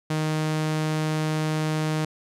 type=tone; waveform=sawtooth; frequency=155.5 Hz; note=D#3; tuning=1 cent flat; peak=-19 dBFS; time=0.1-2.05 s; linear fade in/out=5 ms; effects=low-pass 10000 Hz 12 dB/octave